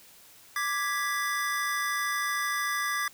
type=chord; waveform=square; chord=G# diminished; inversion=second; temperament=equal; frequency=1174.7 / 1661.2 / 1975.5 Hz; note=D6 / G#6 / B6; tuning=0 / 0 / 0 cents; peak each=-32 / -33 / -33 dBFS; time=0.56-3.08 s; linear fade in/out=2 ms; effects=white hiss -54 dBFS RMS until 3.13 s